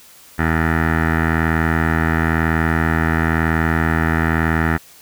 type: tone with low-pass filter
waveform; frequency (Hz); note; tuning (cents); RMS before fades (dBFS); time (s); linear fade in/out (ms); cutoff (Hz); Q
15% pulse; 81; E2; -30; -17; 0.38-4.78; 20; 1700; 5.9
effects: white hiss -45 dBFS RMS until 5.01 s